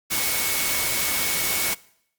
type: tone in noise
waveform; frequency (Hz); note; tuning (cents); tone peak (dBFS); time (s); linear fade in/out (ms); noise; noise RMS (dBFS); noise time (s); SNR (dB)
sine; 2217; C#7; 0; -31; 0.1-1.75; 20; white; -24; 0.1-1.75; -10
effects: noise-tail reverb RT60 0.7 s tail -22 dB re dry + Opus 48 kbps